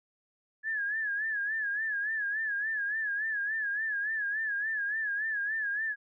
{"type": "tone with vibrato", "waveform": "sine", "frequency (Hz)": 1700, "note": "G#6", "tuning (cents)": 40, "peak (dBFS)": -29, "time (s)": [0.63, 5.96], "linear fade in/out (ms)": 50, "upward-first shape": "sine", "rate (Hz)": 3.5, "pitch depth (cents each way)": 95, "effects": []}